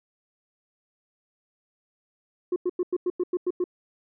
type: tone bursts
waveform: sine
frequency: 358.9 Hz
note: F4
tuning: 47 cents sharp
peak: -20 dBFS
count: 9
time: 2.52-3.641 s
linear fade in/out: 5 ms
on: 41 ms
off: 94 ms
effects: tanh soft clip ceiling -20 dBFS